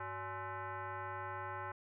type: tone with frequency modulation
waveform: sine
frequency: 100 Hz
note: G2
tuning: 35 cents sharp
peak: -40 dBFS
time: 0-1.72 s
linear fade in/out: 5 ms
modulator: 473 Hz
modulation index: 3.2
effects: none